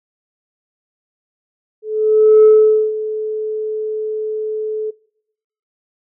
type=tone with ADSR envelope; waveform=sine; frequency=431.9 Hz; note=A4; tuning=32 cents flat; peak=-3 dBFS; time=1.82-4.91 s; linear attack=620 ms; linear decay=480 ms; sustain=-16 dB; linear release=14 ms; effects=noise-tail reverb RT60 0.8 s tail -24 dB re dry + tanh soft clip ceiling -2 dBFS